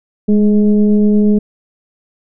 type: tone with frequency modulation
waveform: sine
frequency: 207.8 Hz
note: G#3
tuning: 1 cent sharp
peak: -7 dBFS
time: 0.28-1.39 s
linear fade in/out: 10 ms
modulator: 212 Hz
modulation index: 0.71
effects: none